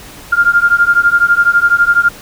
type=beating tone pair; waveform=sine; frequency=1396.9 / 1408.9 Hz; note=F6 / F6; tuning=0 / +15 cents; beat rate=12 Hz; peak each=-10 dBFS; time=0.32-2.09 s; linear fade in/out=10 ms; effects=pink hiss -34 dBFS RMS until 2.21 s